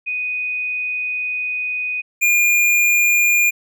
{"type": "tone pair in turn", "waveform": ["sine", "square"], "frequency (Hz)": [2489, 2415], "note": ["D#7", "D7"], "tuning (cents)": [0, 48], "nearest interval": "minor second", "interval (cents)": 52, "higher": "first", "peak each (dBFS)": [-20, -13], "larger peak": "second", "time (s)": [[0.06, 2.02], [2.21, 3.51]], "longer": "first", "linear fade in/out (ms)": 20, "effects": []}